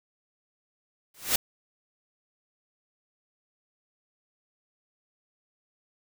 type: noise with exponential growth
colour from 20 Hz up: white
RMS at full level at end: -19 dBFS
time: 1.14-1.36 s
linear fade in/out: 5 ms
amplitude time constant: 46 ms
effects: none